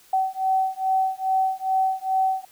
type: beating tone pair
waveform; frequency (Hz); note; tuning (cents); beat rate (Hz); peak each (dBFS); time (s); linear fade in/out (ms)
sine; 760 / 762.4; F#5 / G5; +46 / -48; 2.4; -23; 0.13-2.45; 5
effects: white hiss -54 dBFS RMS until 2.51 s